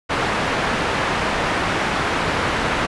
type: low-pass noise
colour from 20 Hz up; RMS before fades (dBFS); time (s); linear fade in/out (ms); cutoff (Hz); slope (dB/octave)
white; -21; 0.09-2.87; 20; 1700; 12
effects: resampled to 24000 Hz